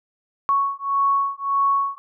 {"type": "beating tone pair", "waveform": "sine", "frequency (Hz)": [1108.7, 1110.4], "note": ["C#6", "C#6"], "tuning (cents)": [0, 3], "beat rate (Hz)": 1.7, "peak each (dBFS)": -21, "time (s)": [0.49, 1.98], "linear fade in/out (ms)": 0, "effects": []}